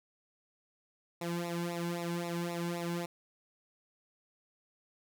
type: tone with flanger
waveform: sawtooth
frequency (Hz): 171.8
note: F3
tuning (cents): -28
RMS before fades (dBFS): -36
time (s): 1.21-3.06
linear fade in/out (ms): 5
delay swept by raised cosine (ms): 0.63 to 1.63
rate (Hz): 3.8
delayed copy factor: -1
effects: none